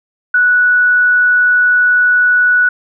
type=tone; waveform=sine; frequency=1474 Hz; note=F#6; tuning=7 cents flat; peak=-7 dBFS; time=0.34-2.69 s; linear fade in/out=5 ms; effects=none